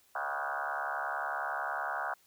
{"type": "tone with frequency modulation", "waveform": "sine", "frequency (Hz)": 1108.7, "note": "C#6", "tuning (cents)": 0, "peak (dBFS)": -32, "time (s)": [0.15, 2.14], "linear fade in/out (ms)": 5, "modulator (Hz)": 70.9, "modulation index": 6.5, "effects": ["white hiss -66 dBFS RMS until 2.26 s"]}